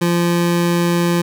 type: tone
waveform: 25% pulse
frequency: 172.6 Hz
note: F3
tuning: 20 cents flat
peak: -10 dBFS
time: 0.01-1.22 s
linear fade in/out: 10 ms
effects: none